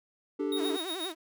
triangle chord, D suspended fourth, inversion none, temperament equal, 293.7 / 392 / 440 Hz, D4 / G4 / A4, 0 / 0 / 0 cents, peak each -30 / -31 / -33 dBFS, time 0.39-0.77 s, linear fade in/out 10 ms
square tone with tremolo, 3742 Hz, A#7, 6 cents sharp, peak -33 dBFS, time 0.52-1.12 s, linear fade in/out 2 ms, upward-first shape sine, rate 8.2 Hz, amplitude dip 75%
sawtooth tone with vibrato, 349.2 Hz, F4, in tune, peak -32 dBFS, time 0.55-1.15 s, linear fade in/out 50 ms, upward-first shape sine, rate 10 Hz, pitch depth 190 cents each way
effects none

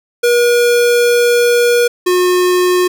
square tone pair in turn, 479.9 / 361.2 Hz, B4 / F#4, -50 / -42 cents, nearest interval perfect fourth, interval 492 cents, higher first, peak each -9 / -10 dBFS, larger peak first, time 0.23-1.88 / 2.06-2.88 s, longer first, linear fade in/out 10 ms, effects none

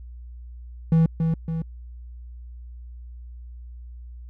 triangle tone with echo, 162.8 Hz, E3, 21 cents flat, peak -12 dBFS, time 0.92-1.06 s, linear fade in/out 2 ms, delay 280 ms, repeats 2, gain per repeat -5 dB, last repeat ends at 1.62 s, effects added 60 Hz sine -37 dBFS peak until 4.29 s

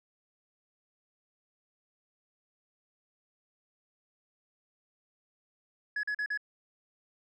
sine tone bursts, 1690 Hz, G#6, 30 cents sharp, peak -27 dBFS, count 4, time 5.96-6.375 s, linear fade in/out 5 ms, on 73 ms, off 41 ms, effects tanh soft clip ceiling -29 dBFS

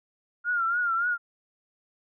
sine tone with vibrato, 1400 Hz, F6, 4 cents sharp, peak -23 dBFS, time 0.44-1.18 s, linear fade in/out 50 ms, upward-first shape triangle, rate 3.5 Hz, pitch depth 93 cents each way, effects none

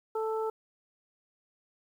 harmonic tone, 440.7 Hz, A4, 3 cents sharp, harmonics 1 / 2 / 3, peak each -30 / -36 / -40 dBFS, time 0.15-0.5 s, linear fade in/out 5 ms, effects 10-bit

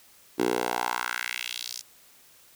10% pulse tone with high-pass filter sweep, 60.2 Hz, B1, 44 cents flat, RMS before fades -30 dBFS, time 0.38-1.82 s, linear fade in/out 20 ms, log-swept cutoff 330 to 5700 Hz, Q 2.3, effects white hiss -56 dBFS RMS until 2.55 s

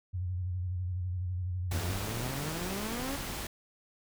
sine tone with vibrato, 90.4 Hz, F#2, 40 cents flat, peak -31 dBFS, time 0.13-1.94 s, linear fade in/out 20 ms, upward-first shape square, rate 12 Hz, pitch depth 48 cents each way
pink noise, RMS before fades -38 dBFS, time 1.71-3.47 s, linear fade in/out 5 ms
sawtooth exponential sweep, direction up, 78.1 to 287.5 Hz, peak -32 dBFS, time 1.73-3.17 s, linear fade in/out 20 ms
effects none

